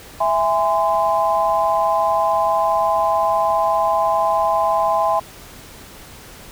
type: chord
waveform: sine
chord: E augmented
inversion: none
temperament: just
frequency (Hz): 659.3 / 824.1 / 1030.1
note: E5 / G#5 / B#5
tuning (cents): 0 / -14 / -27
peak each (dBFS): -19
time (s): 0.2-5.2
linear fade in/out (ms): 10
effects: pink hiss -40 dBFS RMS until 6.51 s